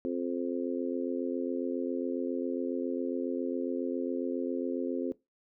harmonic tone, 87.31 Hz, F2, in tune, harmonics 3 / 4 / 5 / 6, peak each -33 / -35 / -37 / -39 dBFS, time 0.05-5.12 s, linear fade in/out 0 ms, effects noise-tail reverb RT60 0.2 s tail -19 dB re dry

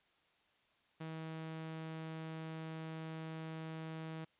sawtooth tone, 160.2 Hz, E3, 49 cents flat, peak -39 dBFS, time 1-4.25 s, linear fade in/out 10 ms, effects white hiss -73 dBFS RMS until 4.39 s + resampled to 8000 Hz

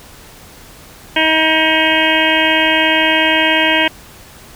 harmonic tone, 317 Hz, D#4, 32 cents sharp, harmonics 1 / 2 / 3 / 5 / 6 / 7 / 8 / 9 / 10, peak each -19 / -19 / -19 / -19 / -19 / -19 / -19 / -19 / -19 dBFS, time 1.16-3.88 s, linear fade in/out 5 ms, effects pink hiss -39 dBFS RMS until 4.55 s

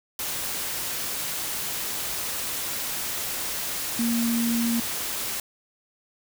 sine tone in noise, 233.1 Hz, A#3, in tune, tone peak -22 dBFS, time 3.99-4.8 s, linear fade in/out 2 ms, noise white, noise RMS -30 dBFS, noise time 0.19-5.4 s, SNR +5 dB, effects none

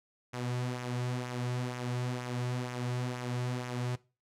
sawtooth tone with flanger, 123.9 Hz, B2, 6 cents sharp, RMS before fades -35 dBFS, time 0.33-3.96 s, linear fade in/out 10 ms, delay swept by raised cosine 0.22 to 3.92 ms, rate 2.1 Hz, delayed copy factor -0.5, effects noise-tail reverb RT60 0.3 s tail -20 dB re dry + low-pass 9000 Hz 12 dB/octave

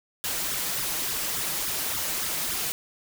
white noise with flanger, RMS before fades -29 dBFS, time 0.24-2.72 s, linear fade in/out 0 ms, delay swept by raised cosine 0.56 to 6.56 ms, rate 3.5 Hz, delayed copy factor +0.85, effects none

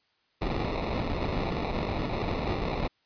pink noise with sample-and-hold, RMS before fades -30 dBFS, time 0.41-2.88 s, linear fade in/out 10 ms, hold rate 1575 Hz, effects white hiss -70 dBFS RMS until 3.05 s + resampled to 11025 Hz

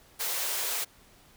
white high-pass noise, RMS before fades -31 dBFS, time 0.19-0.85 s, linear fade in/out 20 ms, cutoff 370 Hz, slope 48 dB/octave, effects pink hiss -58 dBFS RMS until 1.36 s

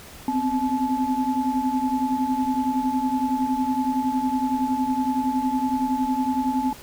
sine tone cluster, 253.3 / 264.1 / 863 Hz, B3 / C4 / A5, +44 / +16 / -34 cents, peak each -25 dBFS, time 0.28-6.73 s, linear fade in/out 2 ms, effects pink hiss -43 dBFS RMS until 6.82 s

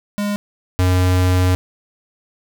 square tone pair in turn, 205.1 / 91.36 Hz, G#3 / F#2, -21 / -21 cents, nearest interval octave + major second, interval 1400 cents, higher first, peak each -19 / -13 dBFS, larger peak second, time 0.18-0.36 / 0.79-1.55 s, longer second, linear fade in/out 0 ms, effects none

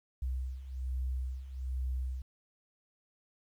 sine beating tone pair, 63.4 / 64.6 Hz, B1 / C2, +46 / -21 cents, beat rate 1.2 Hz, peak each -38 / -34 dBFS, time 0.22-2.22 s, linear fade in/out 5 ms, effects tanh soft clip ceiling -27 dBFS + 11-bit

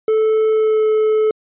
triangle tone with pitch glide, 437.2 to 432.9 Hz, A4 to A4, -11 to -28 cents, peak -10 dBFS, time 0.08-1.31 s, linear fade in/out 2 ms, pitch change -17 cents, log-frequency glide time 0.5-0.87 s, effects resampled to 8000 Hz

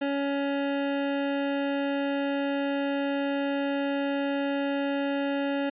25% pulse tone, 280.1 Hz, C#4, 18 cents sharp, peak -22 dBFS, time 0.01-5.7 s, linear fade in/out 10 ms, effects resampled to 8000 Hz

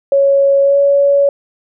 sine tone with pitch glide, 554.4 to 562.8 Hz, C#5 to C#5, 0 to +26 cents, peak -7 dBFS, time 0.12-1.29 s, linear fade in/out 2 ms, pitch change +26 cents, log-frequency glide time 0.62-0.78 s, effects none

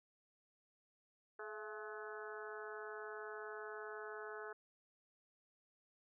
harmonic tone with a mistuned harmonic, 213.2 Hz, G#3, 46 cents sharp, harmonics 2 / 3 / 4 / 5 / 6 / 7 / 8, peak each -49 / -56 / -56 / -57 / -54 / -52 / -57 dBFS, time 1.39-4.53 s, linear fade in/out 5 ms, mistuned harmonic 3, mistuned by +71 cents, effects none

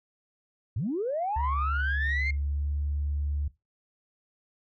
sine linear sweep, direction up, 82.41 to 2147 Hz, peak -26 dBFS, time 0.76-2.31 s, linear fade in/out 5 ms
sine tone with pitch glide, 70.3 to 72.61 Hz, C#2 to D2, +25 to -19 cents, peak -26 dBFS, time 1.36-3.48 s, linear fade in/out 5 ms, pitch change +56 cents, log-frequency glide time 2.11-2.71 s
effects noise-tail reverb RT60 0.2 s tail -18 dB re dry + tanh soft clip ceiling -21 dBFS

